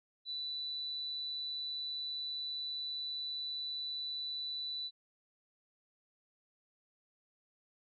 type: tone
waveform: sine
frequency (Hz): 3975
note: B7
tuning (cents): +10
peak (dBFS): -37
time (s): 0.25-4.91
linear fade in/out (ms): 50
effects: none